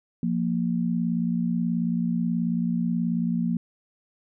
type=tone pair together; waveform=sine; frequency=174.61 / 233.1 Hz; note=F3 / A#3; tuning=0 / 0 cents; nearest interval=perfect fourth; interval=500 cents; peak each=-25 dBFS; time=0.23-3.57 s; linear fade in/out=2 ms; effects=none

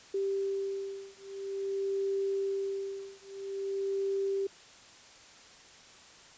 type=beating tone pair; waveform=sine; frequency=392 / 392.49 Hz; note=G4 / G4; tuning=0 / +2 cents; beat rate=0.49 Hz; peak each=-34 / -34 dBFS; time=0.14-4.47 s; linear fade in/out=5 ms; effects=white hiss -54 dBFS RMS until 6.37 s + resampled to 16000 Hz

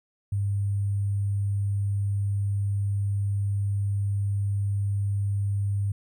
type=tone with sample-and-hold; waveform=sine; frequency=100 Hz; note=G2; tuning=35 cents sharp; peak=-23 dBFS; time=0.32-5.92 s; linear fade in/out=5 ms; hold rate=8820 Hz; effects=none

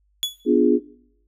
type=tone with exponential decay; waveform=40% pulse; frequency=3400 Hz; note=G#7; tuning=40 cents sharp; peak=-16 dBFS; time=0.23-0.4 s; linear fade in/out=0 ms; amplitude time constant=36 ms
type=chord; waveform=sine; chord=B diminished seventh; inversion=none; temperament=equal; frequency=246.9 / 293.7 / 349.2 / 415.3 Hz; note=B3 / D4 / F4 / Ab4; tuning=0 / 0 / 0 / 0 cents; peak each=-19 dBFS; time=0.45-0.8 s; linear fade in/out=50 ms
effects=noise-tail reverb RT60 0.7 s tail -20 dB re dry + added 50 Hz sine -61 dBFS peak until 1.27 s

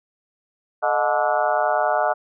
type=harmonic tone with a mistuned harmonic; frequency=145.1 Hz; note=D3; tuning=21 cents flat; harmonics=3 / 4 / 5 / 6 / 7 / 8 / 9 / 10; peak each=-33 / -22 / -22 / -25 / -33 / -29 / -29 / -28 dBFS; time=0.82-2.14 s; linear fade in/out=20 ms; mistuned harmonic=4; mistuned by=+100 cents; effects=none

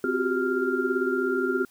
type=tone cluster; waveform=sine; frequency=260 / 360.1 / 378.5 / 395.7 / 1395 Hz; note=C4 / F#4 / F#4 / G4 / F6; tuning=-11 / -47 / +39 / +16 / -2 cents; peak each=-29 dBFS; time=0.04-1.65 s; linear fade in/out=2 ms; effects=white hiss -59 dBFS RMS until 1.7 s

